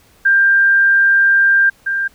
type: tone pair in turn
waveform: sine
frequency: 1590 / 1590 Hz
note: G6 / G6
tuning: +24 / +24 cents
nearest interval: unison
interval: 0 cents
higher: neither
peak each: -8 / -15 dBFS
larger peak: first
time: 0.25-1.7 / 1.86-2.08 s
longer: first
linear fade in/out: 10 ms
effects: pink hiss -51 dBFS RMS until 2.14 s